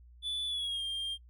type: tone with pitch glide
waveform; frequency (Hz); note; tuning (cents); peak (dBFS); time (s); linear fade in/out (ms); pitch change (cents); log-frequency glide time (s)
triangle; 3470 to 3200; A7 to G7; -25 to +35; -31; 0.22-1.18; 50; -140; 0.47-0.83
effects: noise-tail reverb RT60 0.1 s tail -22 dB re dry + added 60 Hz sine -53 dBFS peak until 1.29 s